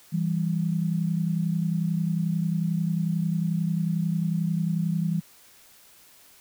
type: tone pair together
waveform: sine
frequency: 164.82 / 196 Hz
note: E3 / G3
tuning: 0 / 0 cents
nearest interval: minor third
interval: 300 cents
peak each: -24 / -28 dBFS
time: 0.12-5.21 s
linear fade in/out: 20 ms
effects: white hiss -54 dBFS RMS until 6.4 s